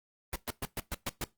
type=noise bursts; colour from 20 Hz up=pink; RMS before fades=-34 dBFS; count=7; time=0.33-1.239 s; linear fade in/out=0 ms; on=27 ms; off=120 ms; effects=noise-tail reverb RT60 0.2 s tail -19 dB re dry + Opus 32 kbps